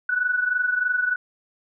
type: tone pair together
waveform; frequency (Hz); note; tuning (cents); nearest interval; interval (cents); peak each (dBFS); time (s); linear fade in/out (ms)
sine; 1476 / 1499.2; F#6 / F#6; -5 / +22; unison; 27; -21 / -26; 0.09-1.16; 5
effects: none